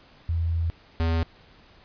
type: tone pair in turn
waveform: sine / square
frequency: 83.2 / 82.29 Hz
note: E2 / E2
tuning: +17 / -2 cents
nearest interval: unison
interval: 19 cents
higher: first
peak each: -22 dBFS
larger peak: neither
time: 0.29-0.7 / 1-1.23 s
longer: first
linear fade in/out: 0 ms
effects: pink hiss -54 dBFS RMS until 1.84 s + resampled to 11025 Hz